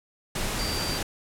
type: tone in noise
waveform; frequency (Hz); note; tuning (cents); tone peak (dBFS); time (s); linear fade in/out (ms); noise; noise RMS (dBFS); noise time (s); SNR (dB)
sine; 4699; D8; 0; -32; 0.59-0.98; 5; pink; -29; 0.35-1.03; -6
effects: low-pass 12000 Hz 12 dB/octave

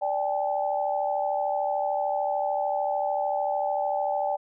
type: chord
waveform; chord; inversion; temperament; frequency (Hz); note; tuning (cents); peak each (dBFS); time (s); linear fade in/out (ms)
sine; D suspended fourth; none; equal with one note detuned; 587.3 / 784 / 857.4; D5 / G5 / A5; 0 / 0 / -45; -28 / -27 / -31; 0.01-4.37; 20
effects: none

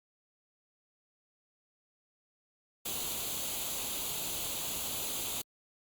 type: noise with comb filter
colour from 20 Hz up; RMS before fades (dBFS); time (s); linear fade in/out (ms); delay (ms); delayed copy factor
white; -36; 2.85-5.42; 10; 0.28; +0.65
effects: Opus 48 kbps

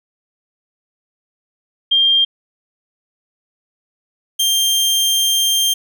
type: tone pair in turn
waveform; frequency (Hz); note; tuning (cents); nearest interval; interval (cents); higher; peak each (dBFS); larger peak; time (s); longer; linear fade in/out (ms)
sine / sawtooth; 3195 / 3179; G7 / G7; +32 / +24; unison; 8; first; -10; neither; 1.91-2.25 / 4.39-5.74; second; 10
effects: none

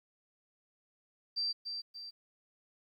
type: tone with echo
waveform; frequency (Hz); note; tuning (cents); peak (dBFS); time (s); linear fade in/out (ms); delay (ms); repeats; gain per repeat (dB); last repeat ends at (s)
sine; 4693; D8; -2; -31; 1.36-1.53; 20; 290; 2; -6; 2.11
effects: 12-bit

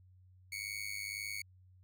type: tone with amplitude modulation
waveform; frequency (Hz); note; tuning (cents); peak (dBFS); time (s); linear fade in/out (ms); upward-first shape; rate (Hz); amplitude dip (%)
sawtooth; 2217; C#7; 0; -32; 0.52-1.42; 5; sine; 102; 85
effects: added 92 Hz sine -59 dBFS peak until 1.83 s

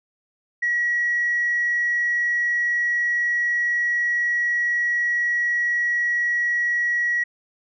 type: tone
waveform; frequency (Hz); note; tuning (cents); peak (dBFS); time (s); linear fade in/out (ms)
sine; 1918; A#6; +49; -18; 0.62-7.24; 10
effects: tanh soft clip ceiling -14 dBFS

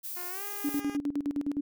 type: noise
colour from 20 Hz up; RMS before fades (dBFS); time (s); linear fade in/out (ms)
violet; -38; 0.03-0.81; 20
type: tone with pitch glide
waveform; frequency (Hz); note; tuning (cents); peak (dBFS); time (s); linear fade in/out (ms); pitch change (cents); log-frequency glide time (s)
10% pulse; 356.3 to 406.9; F4 to G#4; +35 to -35; -33; 0.16-0.97; 10; +230; 0.28-0.44
type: tone with tremolo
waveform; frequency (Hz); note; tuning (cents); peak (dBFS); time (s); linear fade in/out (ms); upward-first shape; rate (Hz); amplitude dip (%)
sine; 286.7; D4; -42; -26; 0.64-1.61; 10; square; 9.7; 80
effects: none

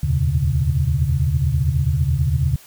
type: tone cluster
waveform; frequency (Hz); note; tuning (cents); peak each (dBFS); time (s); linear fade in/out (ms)
sine; 76.2 / 85.3 / 113.6 / 125.6 / 140.7; D#2 / F2 / A#2 / B2 / C#3; -36 / -40 / -44 / +30 / +26; -21 / -22 / -27 / -22 / -20; 0.03-2.56; 5
effects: tanh soft clip ceiling -4 dBFS + white hiss -46 dBFS RMS until 2.66 s

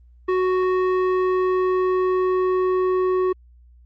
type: tone with low-pass filter sweep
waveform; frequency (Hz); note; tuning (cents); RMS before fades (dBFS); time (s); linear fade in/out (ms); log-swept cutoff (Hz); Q
square; 370; F#4; 0; -20; 0.28-3.33; 10; 1600 to 1000; 1.1
effects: added 60 Hz sine -47 dBFS peak until 3.85 s + Opus 24 kbps

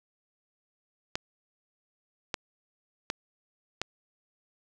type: clicks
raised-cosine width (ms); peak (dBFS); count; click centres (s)
0.2; -12; 4; 1.155 / 2.342 / 3.101 / 3.816
effects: none

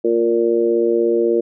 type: harmonic tone with a mistuned harmonic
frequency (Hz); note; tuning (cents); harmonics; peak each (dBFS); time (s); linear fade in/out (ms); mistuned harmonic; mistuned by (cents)
116.4; A#2; -2; 2 / 3 / 4 / 5; -26 / -16 / -17 / -25; 0.04-1.41; 10; 2; -17
effects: none

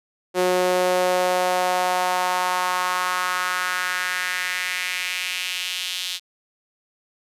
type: tone with high-pass filter sweep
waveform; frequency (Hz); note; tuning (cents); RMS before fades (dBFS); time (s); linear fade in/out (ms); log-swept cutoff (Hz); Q
sawtooth; 181.8; F#3; -30; -23; 0.34-6.2; 50; 420 to 3500; 2.6
effects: resampled to 32000 Hz

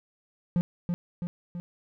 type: tone with echo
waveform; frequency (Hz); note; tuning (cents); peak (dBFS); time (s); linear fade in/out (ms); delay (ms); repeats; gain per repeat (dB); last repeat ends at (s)
triangle; 174.61; F3; 0; -19; 0.56-0.61; 0; 330; 3; -4; 1.6
effects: none

